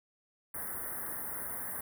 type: band-stop noise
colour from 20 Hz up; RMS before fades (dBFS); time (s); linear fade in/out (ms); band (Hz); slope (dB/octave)
white; -39; 0.54-1.81; 5; 2000 to 9200; 96
effects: none